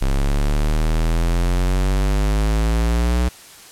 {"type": "exponential sweep", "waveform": "square", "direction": "up", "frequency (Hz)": [33.34, 61.8], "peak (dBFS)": -16, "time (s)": [0.01, 3.29], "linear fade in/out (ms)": 10, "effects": ["white hiss -42 dBFS RMS until 3.71 s", "low-pass 11000 Hz 12 dB/octave"]}